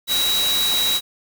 sine tone in noise, 3870 Hz, B7, 36 cents flat, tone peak -18 dBFS, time 0.07-1.01 s, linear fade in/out 50 ms, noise white, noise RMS -24 dBFS, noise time 0.07-1.01 s, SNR +3 dB, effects none

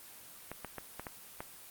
clicks, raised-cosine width 0.5 ms, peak -24 dBFS, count 6, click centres 0.516 / 0.647 / 0.783 / 0.996 / 1.068 / 1.405 s, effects white hiss -52 dBFS RMS until 1.7 s + Opus 24 kbps

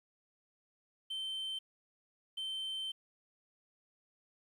sine tone bursts at uneven times, 3100 Hz, G7, 20 cents flat, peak -34 dBFS, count 2, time 1.1-1.59 / 2.37-2.92 s, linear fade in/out 10 ms, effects tanh soft clip ceiling -36 dBFS + 11-bit

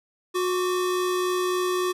square tone pair together, 363.3 / 1153.4 Hz, F#4 / D6, -32 / -32 cents, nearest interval octave + minor sixth, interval 2000 cents, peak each -24 / -31 dBFS, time 0.34-1.93 s, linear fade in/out 20 ms, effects resampled to 32000 Hz

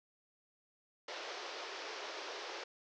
pink band-pass noise, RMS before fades -45 dBFS, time 1.08-2.64 s, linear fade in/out 5 ms, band 360 to 5800 Hz, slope 48 dB/octave, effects none

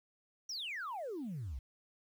sine exponential sweep, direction down, 5960 to 57.2 Hz, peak -37 dBFS, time 0.49-1.59 s, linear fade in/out 5 ms, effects tanh soft clip ceiling -36 dBFS + 11-bit

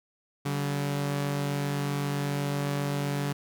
sawtooth tone pair together, 142.56 / 190.3 Hz, C#3 / F#3, +49 / +49 cents, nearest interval perfect fourth, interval 500 cents, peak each -24 / -32 dBFS, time 0.45-3.33 s, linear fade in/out 10 ms, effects none

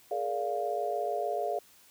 sine chord, Bb dominant seventh, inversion third, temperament just, 419.5 / 466.2 / 582.7 / 699.2 Hz, Ab4 / Bb4 / D5 / F5, +17 / 0 / -14 / +2 cents, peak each -35 / -38 / -35 / -32 dBFS, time 0.11-1.59 s, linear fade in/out 5 ms, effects white hiss -59 dBFS RMS until 1.9 s

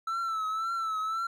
triangle tone with vibrato, 1321 Hz, E6, 3 cents sharp, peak -27 dBFS, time 0.07-1.27 s, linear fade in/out 5 ms, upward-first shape triangle, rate 1.9 Hz, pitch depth 66 cents each way, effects none

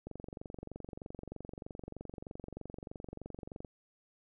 click train, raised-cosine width 2 ms, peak -30 dBFS, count 84, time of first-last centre 0.07-3.648 s, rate 23.2 Hz, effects none

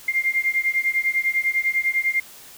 sine beating tone pair, 2105 / 2115 Hz, C7 / C7, +10 / +18 cents, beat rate 10 Hz, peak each -22 dBFS, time 0.08-2.2 s, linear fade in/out 5 ms, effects white hiss -44 dBFS RMS until 2.57 s

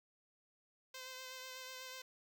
5% pulse tone with vibrato, 516 Hz, C5, 24 cents flat, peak -36 dBFS, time 0.94-2.02 s, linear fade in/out 5 ms, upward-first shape sine, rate 8.1 Hz, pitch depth 19 cents each way, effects none

